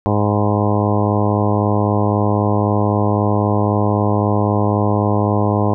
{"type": "harmonic tone with a mistuned harmonic", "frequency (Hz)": 103.83, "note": "G#2", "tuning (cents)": 0, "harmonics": [1, 2, 3, 4, 5, 6, 7, 8, 9, 10], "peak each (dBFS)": [-17, -20, -22, -23, -24, -25, -25, -26, -27, -27], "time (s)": [0.06, 5.74], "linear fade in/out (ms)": 0, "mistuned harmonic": 9, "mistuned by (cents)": 40, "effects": []}